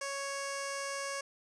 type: tone with low-pass filter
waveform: 15% pulse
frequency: 554.4 Hz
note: C#5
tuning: in tune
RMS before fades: -38 dBFS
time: 0.01-1.21 s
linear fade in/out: 5 ms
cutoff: 7500 Hz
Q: 3.9
effects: none